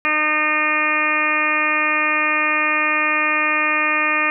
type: harmonic tone with a mistuned harmonic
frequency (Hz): 305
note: D#4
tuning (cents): -34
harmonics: 1 / 2 / 3 / 4 / 5 / 6 / 7 / 8 / 9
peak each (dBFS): -29 / -29 / -30 / -22 / -31 / -22 / -25 / -20 / -30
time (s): 0.05-4.3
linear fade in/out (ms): 0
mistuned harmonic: 5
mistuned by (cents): +16
effects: none